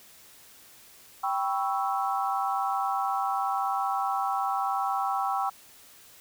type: chord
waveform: sine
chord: C# half-diminished seventh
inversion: second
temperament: equal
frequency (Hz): 784 / 987.8 / 1108.7 / 1318.5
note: G5 / B5 / C#6 / E6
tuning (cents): 0 / 0 / 0 / 0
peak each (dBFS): -28 / -34 / -32 / -32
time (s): 1.23-5.5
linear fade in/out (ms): 10
effects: white hiss -53 dBFS RMS until 6.2 s